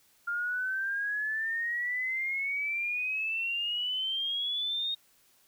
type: exponential sweep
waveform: sine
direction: up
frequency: 1396.9 to 3729 Hz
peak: -29 dBFS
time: 0.27-4.95 s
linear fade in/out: 10 ms
effects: white hiss -65 dBFS RMS until 5.47 s